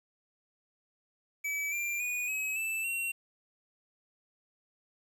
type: tone with pitch steps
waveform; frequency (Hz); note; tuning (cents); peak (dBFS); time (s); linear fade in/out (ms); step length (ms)
square; 2294 / 2376 / 2461 / 2550 / 2641 / 2736; D7 / D7 / D#7 / D#7 / E7 / F7; -41 / +20 / -20 / +42 / +3 / -36; -32; 1.44-3.12; 10; 280
effects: 10-bit